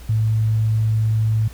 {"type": "tone", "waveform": "sine", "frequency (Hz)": 110, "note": "A2", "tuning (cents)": 0, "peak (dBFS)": -15, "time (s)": [0.09, 1.48], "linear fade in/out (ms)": 5, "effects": ["added 60 Hz sine -36 dBFS peak until 1.53 s", "pink hiss -45 dBFS RMS until 1.53 s"]}